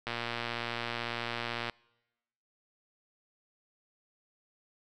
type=click train; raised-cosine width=0.3 ms; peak=-18 dBFS; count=193; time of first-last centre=0.07-1.697 s; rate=118 Hz; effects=noise-tail reverb RT60 1.0 s tail -26 dB re dry